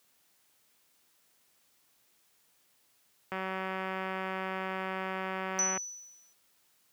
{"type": "click train", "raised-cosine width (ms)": 0.5, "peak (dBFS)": -21, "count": 465, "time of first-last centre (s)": [3.32, 5.775], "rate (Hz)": 189}
{"type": "tone with exponential decay", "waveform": "sine", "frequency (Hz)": 5960, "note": "F#8", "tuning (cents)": 12, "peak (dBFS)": -24, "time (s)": [5.59, 6.33], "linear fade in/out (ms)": 0, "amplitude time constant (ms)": 160}
{"effects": ["white hiss -69 dBFS RMS until 6.92 s", "high-pass 80 Hz 12 dB/octave"]}